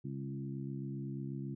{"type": "harmonic tone with a mistuned harmonic", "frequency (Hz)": 68, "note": "C#2", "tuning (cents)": -33, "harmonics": [2, 3, 4, 5], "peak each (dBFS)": [-40, -44, -46, -48], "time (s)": [0.04, 1.55], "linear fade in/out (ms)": 10, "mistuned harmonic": 2, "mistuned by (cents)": 20, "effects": []}